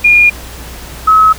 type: tone pair in turn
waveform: sine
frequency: 2425 / 1284.6 Hz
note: D#7 / E6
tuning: -45 / -45 cents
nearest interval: major seventh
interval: 1100 cents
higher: first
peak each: -3 dBFS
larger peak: neither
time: 0.04-0.3 / 1.07-1.33 s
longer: neither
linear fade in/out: 10 ms
effects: added 60 Hz sine -29 dBFS peak until 1.38 s + pink hiss -30 dBFS RMS until 1.38 s